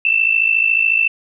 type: tone pair together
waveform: sine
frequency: 2637 / 2691 Hz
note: E7 / E7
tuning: 0 / +35 cents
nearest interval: unison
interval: 35 cents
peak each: -15 dBFS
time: 0.05-1.08 s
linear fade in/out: 2 ms
effects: none